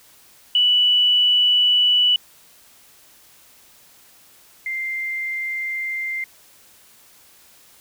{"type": "tone pair in turn", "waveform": "sine", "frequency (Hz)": [2960, 2093], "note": ["F#7", "C7"], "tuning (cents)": [0, 0], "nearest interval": "tritone", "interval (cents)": 600, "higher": "first", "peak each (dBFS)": [-13, -23], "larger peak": "first", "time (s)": [[0.55, 2.16], [4.66, 6.24]], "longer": "first", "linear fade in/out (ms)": 2, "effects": ["white hiss -51 dBFS RMS until 7.8 s"]}